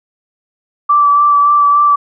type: tone with vibrato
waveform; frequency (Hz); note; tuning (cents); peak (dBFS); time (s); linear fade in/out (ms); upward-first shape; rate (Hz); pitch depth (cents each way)
sine; 1162; D6; -19; -6; 0.89-1.96; 10; sine; 3.5; 16
effects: none